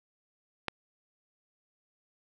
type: click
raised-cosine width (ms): 0.3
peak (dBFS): -14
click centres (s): 0.683
effects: none